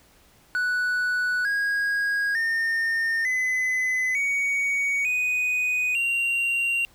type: tone with pitch steps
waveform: triangle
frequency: 1480 / 1642.2 / 1822.1 / 2022 / 2243 / 2489 / 2762 Hz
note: F#6 / G#6 / A#6 / B6 / C#7 / D#7 / F7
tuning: 0 / -20 / -40 / +40 / +20 / 0 / -20 cents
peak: -20 dBFS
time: 0.55-6.85 s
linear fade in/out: 0 ms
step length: 900 ms
effects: pink hiss -57 dBFS RMS until 6.94 s